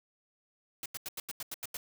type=noise bursts; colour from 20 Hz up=white; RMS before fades=-39 dBFS; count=9; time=0.83-1.77 s; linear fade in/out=2 ms; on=28 ms; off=86 ms; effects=none